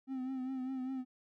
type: tone with vibrato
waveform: triangle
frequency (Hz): 260.3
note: C4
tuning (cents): -9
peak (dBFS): -34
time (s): 0.07-1.05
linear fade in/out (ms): 50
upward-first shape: triangle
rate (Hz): 5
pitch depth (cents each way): 53
effects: none